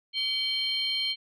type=tone cluster; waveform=sine; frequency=2270 / 3131 / 4225 Hz; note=C#7 / G7 / C8; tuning=+41 / -3 / +16 cents; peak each=-35 / -28 / -29 dBFS; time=0.13-1.16 s; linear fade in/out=50 ms; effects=tanh soft clip ceiling -19 dBFS